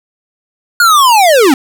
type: linear sweep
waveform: square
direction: down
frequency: 1456 to 246.9 Hz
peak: -5 dBFS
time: 0.8-1.54 s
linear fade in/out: 2 ms
effects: none